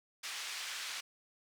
pink band-pass noise, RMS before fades -42 dBFS, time 0.23-1.01 s, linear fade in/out 10 ms, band 1900 to 6600 Hz, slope 12 dB/octave, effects none

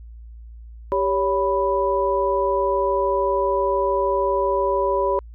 sine tone cluster, 393.9 / 561 / 987 Hz, G4 / C#5 / B5, +8 / +21 / -1 cents, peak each -22 dBFS, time 0.92-5.19 s, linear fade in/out 0 ms, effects added 57 Hz sine -37 dBFS peak until 5.34 s

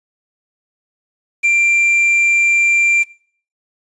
triangle tone with quantisation, 2368 Hz, D7, 14 cents sharp, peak -8 dBFS, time 1.43-3.04 s, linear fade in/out 20 ms, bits 6, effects noise-tail reverb RT60 0.5 s tail -21 dB re dry + resampled to 22050 Hz

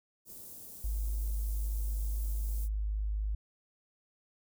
white band-stop noise, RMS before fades -48 dBFS, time 0.25-2.69 s, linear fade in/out 50 ms, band 440 to 9300 Hz, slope 12 dB/octave
sine tone, 52 Hz, G#1, 3 cents sharp, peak -30 dBFS, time 0.84-3.35 s, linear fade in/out 5 ms
effects none

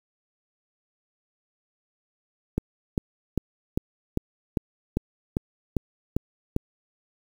click train, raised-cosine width 3 ms, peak -10 dBFS, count 11, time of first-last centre 2.58-6.564 s, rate 2.51 Hz, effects 7-bit

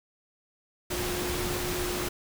sine tone in noise, 357.7 Hz, F4, 41 cents sharp, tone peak -33 dBFS, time 0.9-2.09 s, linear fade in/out 10 ms, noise pink, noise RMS -32 dBFS, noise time 0.9-2.09 s, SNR -4 dB, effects none

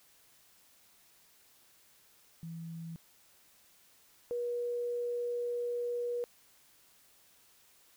sine tone pair in turn, 165.3 / 481.5 Hz, E3 / B4, +5 / -44 cents, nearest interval octave + perfect fifth, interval 1851 cents, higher second, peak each -40 / -32 dBFS, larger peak second, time 2.43-2.96 / 4.31-6.24 s, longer second, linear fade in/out 0 ms, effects white hiss -64 dBFS RMS until 7.96 s

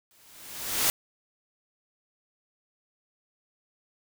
white noise with exponential growth, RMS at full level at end -22 dBFS, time 0.11-0.9 s, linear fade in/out 0 ms, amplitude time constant 170 ms, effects none

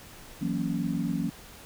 sine chord, F# dominant seventh, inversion third, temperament equal, 164.81 / 185 / 233.1 / 277.2 Hz, E3 / F#3 / A#3 / C#4, 0 / 0 / 0 / 0 cents, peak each -32 dBFS, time 0.41-1.3 s, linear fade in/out 10 ms, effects pink hiss -48 dBFS RMS until 1.65 s

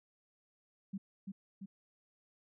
sine tone with echo, 194.8 Hz, G3, 11 cents flat, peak -37 dBFS, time 0.93-0.98 s, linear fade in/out 10 ms, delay 340 ms, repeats 2, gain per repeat -3 dB, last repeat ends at 1.66 s, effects none

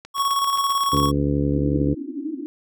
click train, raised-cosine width 0.2 ms, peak -20 dBFS, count 8, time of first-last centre 0.05-0.967 s, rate 7.63 Hz
square tone with tremolo, 1108.7 Hz, C#6, in tune, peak -18 dBFS, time 0.14-1.12 s, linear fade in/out 50 ms, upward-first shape square, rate 18 Hz, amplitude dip 40%
harmonic tone, 71.4 Hz, D2, 48 cents flat, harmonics 1 / 2 / 3 / 4 / 5 / 6 / 7, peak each -26 / -23 / -30 / -22 / -31 / -30 / -30 dBFS, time 0.92-1.95 s, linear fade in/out 20 ms
white band-pass noise, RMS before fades -30 dBFS, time 1.54-2.46 s, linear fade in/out 0 ms, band 270 to 320 Hz, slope 96 dB/octave
effects none

